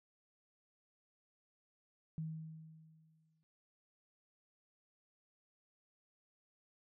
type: tone with exponential decay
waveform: sine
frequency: 159 Hz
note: D#3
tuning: 38 cents sharp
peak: -37 dBFS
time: 2.18-3.43 s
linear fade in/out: 0 ms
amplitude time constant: 270 ms
effects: none